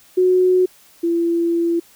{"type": "tone pair in turn", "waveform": "sine", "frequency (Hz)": [367, 338.3], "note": ["F#4", "E4"], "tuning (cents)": [-14, 45], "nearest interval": "minor second", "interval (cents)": 141, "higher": "first", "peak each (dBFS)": [-11, -15], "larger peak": "first", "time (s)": [[0.17, 0.66], [1.03, 1.8]], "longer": "second", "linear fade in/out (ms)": 10, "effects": ["white hiss -50 dBFS RMS until 1.95 s"]}